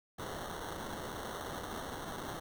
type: noise with sample-and-hold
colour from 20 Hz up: violet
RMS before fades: -42 dBFS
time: 0.18-2.4 s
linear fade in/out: 10 ms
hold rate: 2450 Hz
effects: none